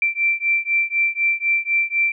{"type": "beating tone pair", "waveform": "sine", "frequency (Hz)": [2346, 2350], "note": ["D7", "D7"], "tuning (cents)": [-2, 1], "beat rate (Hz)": 4, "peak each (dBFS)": [-20, -20], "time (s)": [0.02, 2.12], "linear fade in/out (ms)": 2, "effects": []}